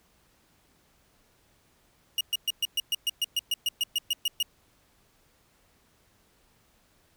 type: tone bursts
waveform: 40% pulse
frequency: 2864 Hz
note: F7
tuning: 43 cents sharp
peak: -23 dBFS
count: 16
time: 2.18-4.428 s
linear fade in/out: 2 ms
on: 28 ms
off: 120 ms
effects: pink hiss -65 dBFS RMS until 7.16 s